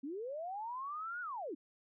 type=linear two-way sweep; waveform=sine; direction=up then down; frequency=256.3 to 1480 to 256.3 Hz; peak=-39 dBFS; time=0.03-1.55 s; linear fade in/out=10 ms; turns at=1.21 s; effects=none